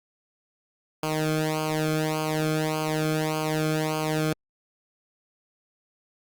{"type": "tone with flanger", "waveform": "sawtooth", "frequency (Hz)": 155.56, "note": "D#3", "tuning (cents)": 0, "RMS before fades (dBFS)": -26, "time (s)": [1.03, 4.33], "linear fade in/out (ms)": 2, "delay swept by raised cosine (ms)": [0.53, 1.07], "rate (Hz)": 1.7, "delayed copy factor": -1, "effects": ["Opus 48 kbps"]}